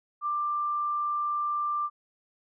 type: tone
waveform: sine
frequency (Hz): 1184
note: D6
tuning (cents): +14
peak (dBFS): -26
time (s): 0.21-1.9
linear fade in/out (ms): 50
effects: none